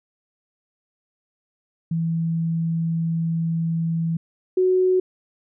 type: tone pair in turn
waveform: sine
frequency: 164.81 / 370 Hz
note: E3 / F#4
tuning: 0 / 0 cents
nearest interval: octave + major second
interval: 1400 cents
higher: second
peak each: -20 / -15 dBFS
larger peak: second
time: 1.91-4.17 / 4.57-5 s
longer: first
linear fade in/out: 5 ms
effects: none